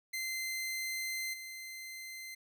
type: tone with level steps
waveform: sawtooth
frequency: 2074 Hz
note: C7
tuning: 16 cents flat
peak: -32 / -40 dBFS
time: 0.13-2.35 s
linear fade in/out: 10 ms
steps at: 1.33 s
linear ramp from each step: 10 ms
effects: none